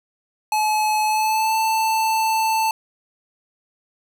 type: tone with pitch glide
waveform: square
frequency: 857 to 884.7 Hz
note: A5 to A5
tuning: -46 to +9 cents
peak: -18 dBFS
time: 0.52-2.71 s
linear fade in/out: 2 ms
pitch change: +55 cents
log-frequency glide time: 1.04-1.57 s
effects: none